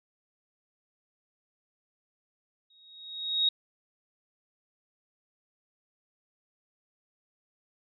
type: tone with exponential growth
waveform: sine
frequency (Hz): 3768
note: A#7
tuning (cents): +18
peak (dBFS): -20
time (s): 2.7-3.49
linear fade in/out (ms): 5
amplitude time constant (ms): 170
effects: none